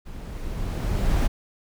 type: noise with level ramp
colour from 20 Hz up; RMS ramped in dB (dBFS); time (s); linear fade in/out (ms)
brown; -37 to -19; 0.05-1.28; 20
effects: none